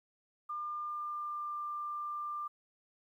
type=tone with pitch glide; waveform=sine; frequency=1200 to 1190.3 Hz; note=D6 to D6; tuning=+37 to +23 cents; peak=-36 dBFS; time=0.49-2.48 s; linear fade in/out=10 ms; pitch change=-14 cents; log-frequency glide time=0.88-1.6 s; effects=12-bit